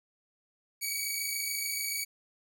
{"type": "tone pair together", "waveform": "10% pulse", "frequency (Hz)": [2252, 2279], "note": ["C#7", "C#7"], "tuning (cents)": [27, 47], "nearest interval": "unison", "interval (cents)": 20, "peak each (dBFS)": [-26, -25], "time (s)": [0.81, 2.05], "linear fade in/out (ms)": 20, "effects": []}